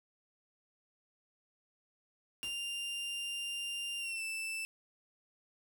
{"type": "noise with exponential decay", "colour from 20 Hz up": "pink", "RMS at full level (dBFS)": -47, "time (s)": [2.43, 2.63], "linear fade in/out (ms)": 0, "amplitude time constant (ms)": 42}
{"type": "tone with pitch glide", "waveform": "40% pulse", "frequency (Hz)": [2794, 2648], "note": ["F7", "E7"], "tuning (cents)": [0, 7], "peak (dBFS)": -36, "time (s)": [2.43, 4.65], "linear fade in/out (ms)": 0, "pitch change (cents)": -93, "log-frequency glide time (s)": [3.99, 4.23]}
{"effects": []}